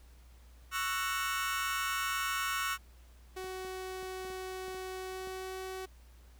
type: chord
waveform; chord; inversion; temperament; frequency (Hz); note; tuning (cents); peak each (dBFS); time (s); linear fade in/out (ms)
30% pulse; F# dominant seventh; second; just; 1110 / 1332 / 1480 / 1850; C#6 / E6 / F#6 / A#6; +2 / +18 / 0 / -14; -34 / -35 / -34 / -39; 0.71-2.78; 50
type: tone with pitch glide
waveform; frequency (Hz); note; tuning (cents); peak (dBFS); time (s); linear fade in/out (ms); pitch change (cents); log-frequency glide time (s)
sawtooth; 373.9 to 376.5; F#4 to F#4; +18 to +30; -35; 3.36-5.86; 10; +12; 4.97-5.61
type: clicks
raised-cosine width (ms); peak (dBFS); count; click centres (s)
2; -39; 8; 3.443 / 3.649 / 4.028 / 4.25 / 4.303 / 4.682 / 4.747 / 5.273
effects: added 60 Hz sine -54 dBFS peak until 6.39 s + pink hiss -65 dBFS RMS until 6.39 s